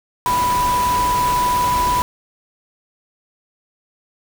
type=tone in noise; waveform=sine; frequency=987.8 Hz; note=B5; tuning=in tune; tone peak=-15 dBFS; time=0.26-2.02 s; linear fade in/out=0 ms; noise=pink; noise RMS=-25 dBFS; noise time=0.26-2.02 s; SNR=+7 dB; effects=none